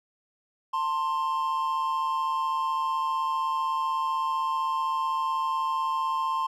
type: tone pair together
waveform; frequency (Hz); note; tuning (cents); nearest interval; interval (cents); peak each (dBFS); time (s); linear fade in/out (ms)
triangle; 896.2 / 1052; A5 / C6; +32 / +9; minor third; 277; -29 / -24; 0.73-6.47; 10
effects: none